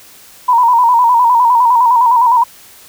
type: tone with vibrato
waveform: sine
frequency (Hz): 961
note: B5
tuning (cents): -48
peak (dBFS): -6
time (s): 0.48-2.44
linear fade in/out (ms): 10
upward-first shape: square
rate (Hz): 9.8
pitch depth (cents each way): 63
effects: white hiss -40 dBFS RMS until 2.88 s